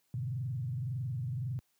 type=tone with frequency modulation; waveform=sine; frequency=124.6 Hz; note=B2; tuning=16 cents sharp; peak=-32 dBFS; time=0.14-1.59 s; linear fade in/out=0 ms; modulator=21.8 Hz; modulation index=0.96; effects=white hiss -75 dBFS RMS until 1.79 s + high-pass 80 Hz 12 dB/octave